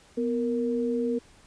sine tone pair together, 246.9 / 466.1 Hz, B3 / A#4, 0 / 0 cents, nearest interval major seventh, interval 1100 cents, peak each -27 dBFS, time 0.17-1.19 s, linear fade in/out 10 ms, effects pink hiss -56 dBFS RMS until 1.46 s + resampled to 22050 Hz

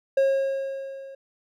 triangle tone with level ramp, 542 Hz, C#5, 39 cents flat, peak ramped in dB -14 to -37 dBFS, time 0.17-1.15 s, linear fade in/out 5 ms, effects none

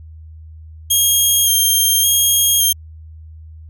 5% pulse tone with vibrato, 3220 Hz, G7, 46 cents sharp, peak -4 dBFS, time 0.9-2.73 s, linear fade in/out 10 ms, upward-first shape square, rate 0.88 Hz, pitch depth 18 cents each way, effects added 79 Hz sine -34 dBFS peak until 3.69 s

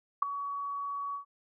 sine tone with ADSR envelope, 1129 Hz, C#6, 31 cents sharp, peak -17 dBFS, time 0.22-1.25 s, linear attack 7 ms, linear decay 3 ms, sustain -16 dB, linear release 110 ms, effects none

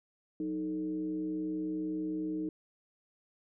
sine tone with frequency modulation, 311.1 Hz, D#4, in tune, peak -32 dBFS, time 0.4-2.49 s, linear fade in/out 2 ms, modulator 129 Hz, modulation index 0.54, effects none

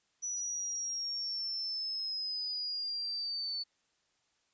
sine linear sweep, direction down, 5920 to 4468 Hz, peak -34 dBFS, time 0.22-3.64 s, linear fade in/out 20 ms, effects white hiss -75 dBFS RMS until 4.53 s + resampled to 16000 Hz

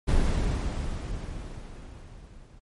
brown noise with level ramp, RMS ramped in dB -22 to -50 dBFS, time 0.07-2.6 s, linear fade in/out 20 ms, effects MP3 48 kbps

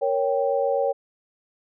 sine chord, G diminished, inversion first, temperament equal, 466.2 / 554.4 / 784 Hz, Bb4 / Db5 / G5, 0 / 0 / 0 cents, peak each -25 / -22 / -27 dBFS, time 0.01-0.93 s, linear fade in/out 20 ms, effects none

